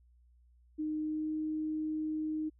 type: tone with pitch glide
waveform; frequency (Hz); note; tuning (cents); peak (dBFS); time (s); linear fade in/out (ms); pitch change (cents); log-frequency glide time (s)
sine; 307.7 to 310.2; D#4 to D#4; -19 to -5; -32; 0.78-2.5; 20; +14; 1-1.32
effects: added 60 Hz sine -61 dBFS peak until 2.59 s